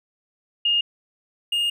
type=tone pair in turn; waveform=sine / triangle; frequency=2838 / 2838 Hz; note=F7 / F7; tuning=+27 / +27 cents; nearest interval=unison; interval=0 cents; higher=neither; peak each=-17 / -18 dBFS; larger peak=first; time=0.65-0.81 / 1.52-1.7 s; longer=second; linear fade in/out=5 ms; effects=none